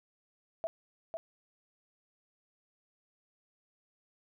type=tone with echo; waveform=sine; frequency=657 Hz; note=E5; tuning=6 cents flat; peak=-31 dBFS; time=0.64-0.67 s; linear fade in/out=0 ms; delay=500 ms; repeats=1; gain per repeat=-4 dB; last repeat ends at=1.17 s; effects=none